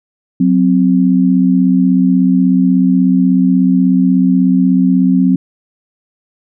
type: tone pair together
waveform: sine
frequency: 184.48 / 260.9 Hz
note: F#3 / C4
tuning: -5 / -5 cents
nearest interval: tritone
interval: 600 cents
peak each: -10 dBFS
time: 0.4-5.36 s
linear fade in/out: 5 ms
effects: none